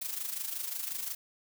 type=noise with amplitude modulation; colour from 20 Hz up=blue; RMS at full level=-34 dBFS; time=0.01-1.15 s; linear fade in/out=10 ms; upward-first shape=sine; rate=25.6 Hz; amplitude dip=65%; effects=none